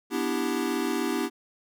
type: chord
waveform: square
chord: E minor seventh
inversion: second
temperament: equal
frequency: 246.9 / 293.7 / 329.6 / 392 Hz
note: B3 / D4 / E4 / G4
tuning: 0 / 0 / 0 / 0 cents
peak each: -32 dBFS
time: 0.1-1.3 s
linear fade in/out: 50 ms
effects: none